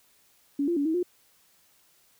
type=tone with pitch steps; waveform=sine; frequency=283.1 / 343.9 / 284.8 / 319.9 / 355.8 Hz; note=C#4 / F4 / C#4 / D#4 / F4; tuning=+37 / -27 / +47 / +48 / +32 cents; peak=-23 dBFS; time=0.59-1.03 s; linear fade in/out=5 ms; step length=88 ms; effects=white hiss -63 dBFS RMS until 2.19 s